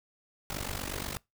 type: noise with amplitude modulation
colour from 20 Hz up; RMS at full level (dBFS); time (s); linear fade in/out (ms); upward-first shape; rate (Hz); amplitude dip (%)
pink; -33; 0.5-1.17; 0; sine; 48.2; 85
effects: noise-tail reverb RT60 0.2 s tail -24 dB re dry